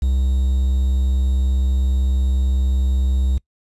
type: tone with quantisation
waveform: triangle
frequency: 65.41 Hz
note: C2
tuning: in tune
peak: -13 dBFS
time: 0.02-3.38 s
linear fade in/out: 5 ms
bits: 7
effects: noise-tail reverb RT60 0.1 s tail -23 dB re dry + resampled to 24000 Hz